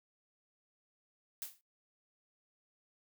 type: noise with exponential decay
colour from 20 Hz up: blue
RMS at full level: -38 dBFS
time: 1.42-1.61 s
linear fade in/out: 0 ms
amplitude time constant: 40 ms
effects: noise-tail reverb RT60 0.2 s tail -24 dB re dry